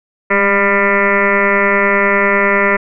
sine tone with frequency modulation, 1193 Hz, D6, 27 cents sharp, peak -9 dBFS, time 0.3-2.77 s, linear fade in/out 10 ms, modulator 198 Hz, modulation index 5, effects none

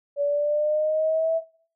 sine exponential sweep, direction up, 569 to 659.3 Hz, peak -20 dBFS, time 0.16-1.42 s, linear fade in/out 50 ms, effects noise-tail reverb RT60 0.5 s tail -20 dB re dry

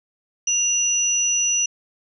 sine tone pair together, 2794 / 5909 Hz, F7 / F#8, 0 / -3 cents, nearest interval octave + minor second, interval 1297 cents, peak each -25 / -18 dBFS, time 0.47-1.66 s, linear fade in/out 5 ms, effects none

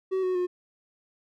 triangle tone with pitch steps, 378.4 / 368.9 / 359.6 Hz, F#4 / F#4 / F#4, +39 / -5 / -49 cents, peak -22 dBFS, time 0.11-0.47 s, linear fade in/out 20 ms, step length 120 ms, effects none

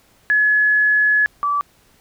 sine tone pair in turn, 1700 / 1156.2 Hz, G#6 / D6, +40 / -27 cents, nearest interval perfect fifth, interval 667 cents, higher first, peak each -12 / -16 dBFS, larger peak first, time 0.3-1.26 / 1.43-1.61 s, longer first, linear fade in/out 0 ms, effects pink hiss -55 dBFS RMS until 2 s

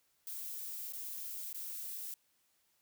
violet noise with dropouts, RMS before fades -43 dBFS, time 0.27-2.14 s, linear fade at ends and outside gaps 1 ms, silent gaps 0.923-0.934 / 1.529-1.545 s, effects white hiss -75 dBFS RMS until 2.81 s

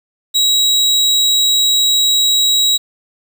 35% pulse tone, 3853 Hz, B7, 44 cents flat, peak -8 dBFS, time 0.34-2.78 s, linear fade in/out 20 ms, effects 7-bit

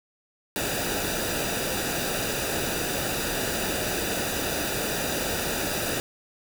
pink noise with comb filter, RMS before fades -28 dBFS, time 0.56-6 s, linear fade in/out 0 ms, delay 0.93 ms, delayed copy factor -0.65, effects none

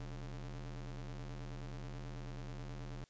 45% pulse ring-modulated tone, 80.7 Hz, E2, 36 cents flat, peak -40 dBFS, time 0-3.04 s, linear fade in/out 0 ms, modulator 45 Hz, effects white hiss -71 dBFS RMS until 3.09 s + resampled to 16000 Hz

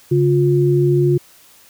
sine tone pair together, 140.8 / 354.4 Hz, C#3 / F4, +27 / +25 cents, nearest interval octave + major third, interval 1598 cents, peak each -14 dBFS, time 0.11-1.18 s, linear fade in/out 10 ms, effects white hiss -48 dBFS RMS until 1.69 s

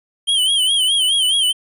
square tone with vibrato, 3136 Hz, G7, in tune, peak -14 dBFS, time 0.27-1.53 s, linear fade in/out 20 ms, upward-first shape sine, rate 4.8 Hz, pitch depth 97 cents each way, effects resampled to 32000 Hz

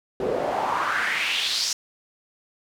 pink noise with band-pass filter sweep, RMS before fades -25 dBFS, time 0.2-1.73 s, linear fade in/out 2 ms, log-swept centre 390 to 5800 Hz, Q 3.8, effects none

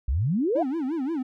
sine exponential sweep, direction up, 56 to 758 Hz, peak -21 dBFS, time 0.08-0.63 s, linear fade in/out 5 ms
triangle tone with vibrato, 293.7 Hz, D4, in tune, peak -23 dBFS, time 0.55-1.23 s, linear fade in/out 10 ms, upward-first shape sine, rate 5.7 Hz, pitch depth 250 cents each way
effects none

